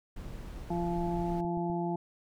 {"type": "noise", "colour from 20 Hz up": "brown", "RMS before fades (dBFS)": -41, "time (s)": [0.16, 1.41], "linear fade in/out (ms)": 5}
{"type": "harmonic tone", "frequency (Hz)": 172.3, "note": "F3", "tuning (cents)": -23, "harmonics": [1, 2, 4, 5], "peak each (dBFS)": [-33, -34, -38, -38], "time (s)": [0.7, 1.96], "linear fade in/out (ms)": 5}
{"type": "click train", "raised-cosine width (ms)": 5, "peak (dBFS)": -32, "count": 6, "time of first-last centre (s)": [1.07, 1.7], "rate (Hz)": 7.94}
{"effects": []}